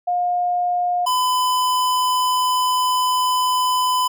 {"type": "tone pair in turn", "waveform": ["sine", "square"], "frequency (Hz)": [712, 1006.9], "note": ["F5", "B5"], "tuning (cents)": [33, 33], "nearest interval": "tritone", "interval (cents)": 600, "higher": "second", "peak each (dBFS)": -17, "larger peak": "neither", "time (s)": [[0.07, 1.06], [1.06, 4.08]], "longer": "second", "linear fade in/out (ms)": 10, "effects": []}